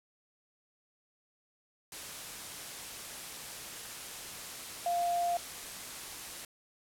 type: tone in noise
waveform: sine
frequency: 697 Hz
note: F5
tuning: 4 cents flat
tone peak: -28 dBFS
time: 4.86-5.37 s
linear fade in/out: 2 ms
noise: white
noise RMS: -43 dBFS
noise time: 1.92-6.45 s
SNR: +12 dB
effects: low-pass 12000 Hz 12 dB/octave